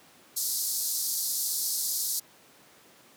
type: band-pass noise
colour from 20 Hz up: white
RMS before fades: -30 dBFS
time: 0.36-2.2 s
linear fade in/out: 10 ms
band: 4200 to 15000 Hz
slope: 48 dB/octave
effects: pink hiss -56 dBFS RMS until 3.16 s + high-pass 200 Hz 12 dB/octave